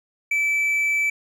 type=tone; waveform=triangle; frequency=2314 Hz; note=D7; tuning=26 cents flat; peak=-17 dBFS; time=0.31-1.1 s; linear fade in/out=5 ms; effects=none